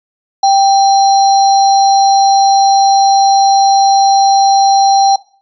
sine tone with sample-and-hold, 785 Hz, G5, 2 cents sharp, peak -5 dBFS, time 0.43-5.16 s, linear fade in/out 5 ms, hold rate 4900 Hz, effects noise-tail reverb RT60 0.4 s tail -19 dB re dry + resampled to 16000 Hz

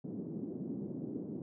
white band-pass noise, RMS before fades -41 dBFS, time 0.04-1.42 s, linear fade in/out 2 ms, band 150 to 320 Hz, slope 24 dB/octave, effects none

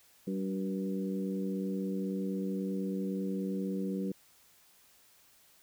harmonic tone with a mistuned harmonic, 96.2 Hz, G2, 32 cents flat, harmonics 2 / 3 / 4 / 5, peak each -33 / -39 / -41 / -42 dBFS, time 0.27-4.12 s, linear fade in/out 5 ms, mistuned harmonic 4, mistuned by -27 cents, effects white hiss -63 dBFS RMS until 5.62 s

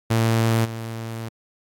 sawtooth tone with level steps, 113.7 Hz, A#2, 43 cents flat, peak -13 / -25 dBFS, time 0.1-1.29 s, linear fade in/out 10 ms, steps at 0.64 s, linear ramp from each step 20 ms, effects AAC 64 kbps

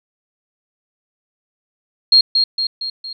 sine tone with echo, 4243 Hz, C8, 23 cents sharp, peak -6 dBFS, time 2.12-2.21 s, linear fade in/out 5 ms, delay 230 ms, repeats 4, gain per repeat -5 dB, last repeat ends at 3.13 s, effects none

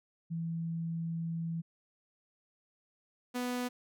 sine / sawtooth tone pair in turn, 165.6 / 247.3 Hz, E3 / B3, +8 / +3 cents, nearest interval perfect fifth, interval 695 cents, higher second, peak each -33 / -29 dBFS, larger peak second, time 0.3-1.62 / 3.34-3.69 s, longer first, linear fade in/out 20 ms, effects none

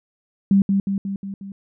sine tone with echo, 196.6 Hz, G3, 5 cents sharp, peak -11 dBFS, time 0.51-0.62 s, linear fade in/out 2 ms, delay 180 ms, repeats 5, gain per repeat -4 dB, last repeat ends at 1.52 s, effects none

